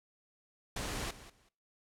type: noise with echo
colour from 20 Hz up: pink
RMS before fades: -38 dBFS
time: 0.76-1.11 s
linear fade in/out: 5 ms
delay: 190 ms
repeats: 2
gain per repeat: -15 dB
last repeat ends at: 1.49 s
effects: noise-tail reverb RT60 0.4 s tail -21 dB re dry + low-pass 10000 Hz 12 dB/octave